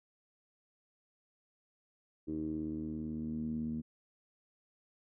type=tone with low-pass filter sweep; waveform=10% pulse; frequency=78 Hz; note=D#2; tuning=5 cents sharp; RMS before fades=-38 dBFS; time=2.27-3.82 s; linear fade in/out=20 ms; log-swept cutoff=330 to 220 Hz; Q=5.9; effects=none